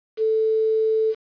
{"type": "tone with quantisation", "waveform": "sine", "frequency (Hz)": 440, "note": "A4", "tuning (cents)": 0, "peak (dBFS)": -17, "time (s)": [0.17, 1.15], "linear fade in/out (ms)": 50, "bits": 7, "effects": ["resampled to 11025 Hz"]}